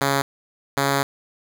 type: tone pair in turn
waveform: 5% pulse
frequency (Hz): 138.59 / 139.08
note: C#3 / C#3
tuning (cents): 0 / +6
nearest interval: unison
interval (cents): 6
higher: second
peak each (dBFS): -7 / -7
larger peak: neither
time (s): 0.01-0.22 / 0.77-1.03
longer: second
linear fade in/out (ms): 2
effects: none